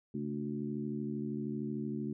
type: harmonic tone with a mistuned harmonic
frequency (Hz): 73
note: D2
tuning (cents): -10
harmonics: 2 / 3 / 4 / 5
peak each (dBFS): -42 / -37 / -41 / -43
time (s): 0.14-2.13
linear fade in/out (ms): 5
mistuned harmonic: 2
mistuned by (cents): -100
effects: none